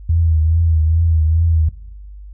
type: tone with vibrato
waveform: sine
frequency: 81.1 Hz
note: E2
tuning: 28 cents flat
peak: -11 dBFS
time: 0.09-1.69 s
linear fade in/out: 5 ms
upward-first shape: triangle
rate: 2.4 Hz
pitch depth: 69 cents each way
effects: noise-tail reverb RT60 0.9 s tail -18 dB re dry + added 50 Hz sine -32 dBFS peak until 2.33 s